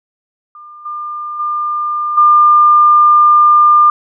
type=tone with level steps; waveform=sine; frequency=1200 Hz; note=D6; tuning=37 cents sharp; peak=-32 / -20 / -14 / -4 dBFS; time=0.55-3.9 s; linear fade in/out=2 ms; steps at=0.85 / 1.39 / 2.17 s; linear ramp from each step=10 ms; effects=none